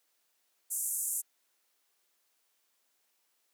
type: band-pass noise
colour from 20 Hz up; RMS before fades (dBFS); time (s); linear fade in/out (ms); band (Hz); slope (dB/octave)
pink; -34; 0.7-1.22; 20; 7400 to 13000; 48
effects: white hiss -75 dBFS RMS until 3.53 s + high-pass 300 Hz 12 dB/octave